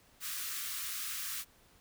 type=high-pass noise; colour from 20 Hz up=white; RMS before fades=-39 dBFS; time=0.2-1.45 s; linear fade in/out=50 ms; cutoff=1100 Hz; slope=96 dB/octave; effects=pink hiss -64 dBFS RMS until 1.8 s